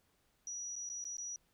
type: tone with dropouts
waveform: sine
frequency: 5830 Hz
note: F#8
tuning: 26 cents flat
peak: -40 dBFS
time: 0.47-1.36 s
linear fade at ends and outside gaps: 1 ms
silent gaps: 0.756-0.763 / 0.891-0.899 / 1.041-1.052 / 1.169-1.182 s
effects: pink hiss -75 dBFS RMS until 1.53 s